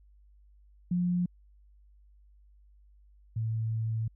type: tone pair in turn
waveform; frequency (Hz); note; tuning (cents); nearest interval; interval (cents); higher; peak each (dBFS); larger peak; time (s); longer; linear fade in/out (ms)
sine; 177.4 / 111.75; F3 / A2; +27 / +27; minor sixth; 800; first; -25 / -28; first; 0.91-1.26 / 3.36-4.08; second; 5
effects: added 50 Hz sine -56 dBFS peak until 4.15 s